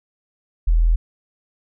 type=tone; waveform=sine; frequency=41.2 Hz; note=E1; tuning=in tune; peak=-12 dBFS; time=0.67-0.96 s; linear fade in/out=10 ms; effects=none